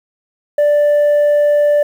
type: tone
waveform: sine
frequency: 587.3 Hz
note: D5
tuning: in tune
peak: -6 dBFS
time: 0.58-1.83 s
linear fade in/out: 5 ms
effects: tanh soft clip ceiling -8 dBFS + 7-bit